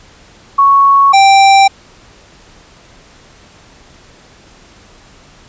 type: tone pair in turn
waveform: sine / square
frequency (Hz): 1108.7 / 784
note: C#6 / G5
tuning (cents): 0 / 0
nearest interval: tritone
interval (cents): 600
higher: first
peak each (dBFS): -4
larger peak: neither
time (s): 0.58-1.13 / 1.13-1.68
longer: neither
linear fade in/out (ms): 10
effects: pink hiss -42 dBFS RMS until 5.48 s + resampled to 16000 Hz